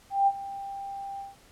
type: tone with ADSR envelope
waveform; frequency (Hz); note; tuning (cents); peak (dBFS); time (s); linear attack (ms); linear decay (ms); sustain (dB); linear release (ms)
sine; 791; G5; +15; -17; 0.1-1.36; 170; 48; -17; 170
effects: pink hiss -57 dBFS RMS until 1.51 s + low-pass 12000 Hz 12 dB/octave